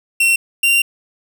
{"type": "tone pair in turn", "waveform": "45% pulse", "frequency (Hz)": [2719, 2767], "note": ["F7", "F7"], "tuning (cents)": [-47, -17], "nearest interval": "unison", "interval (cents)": 30, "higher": "second", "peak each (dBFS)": -11, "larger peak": "neither", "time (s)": [[0.2, 0.36], [0.63, 0.82]], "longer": "second", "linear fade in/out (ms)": 5, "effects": []}